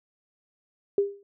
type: tone with exponential decay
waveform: sine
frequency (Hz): 401.3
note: G4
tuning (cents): +41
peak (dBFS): -16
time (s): 0.98-1.23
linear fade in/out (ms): 2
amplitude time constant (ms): 53
effects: none